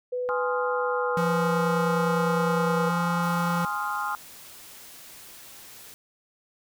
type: tone with pitch glide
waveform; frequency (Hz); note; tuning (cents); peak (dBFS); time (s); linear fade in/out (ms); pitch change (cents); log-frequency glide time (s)
sine; 497 to 486.5; B4 to B4; +11 to -26; -26; 0.12-2.9; 10; -37; 0.7-1.65
type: chord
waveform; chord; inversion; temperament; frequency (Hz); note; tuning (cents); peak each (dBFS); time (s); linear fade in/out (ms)
sine; F minor seventh; first; equal; 830.6 / 1046.5 / 1244.5 / 1396.9; Ab5 / C6 / Eb6 / F6; 0 / 0 / 0 / 0; -32; 0.29-4.15; 0
type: tone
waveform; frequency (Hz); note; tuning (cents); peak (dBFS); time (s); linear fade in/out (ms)
square; 172.1; F3; -25; -26; 1.17-3.65; 2
type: noise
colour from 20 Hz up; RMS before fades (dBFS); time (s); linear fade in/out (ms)
white; -46; 3.23-5.94; 0
effects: none